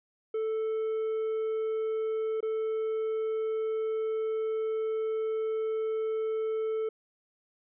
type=tone with dropouts; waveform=triangle; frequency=440 Hz; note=A4; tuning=in tune; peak=-26 dBFS; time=0.34-6.89 s; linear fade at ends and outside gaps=5 ms; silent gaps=2.406-2.427 s; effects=resampled to 8000 Hz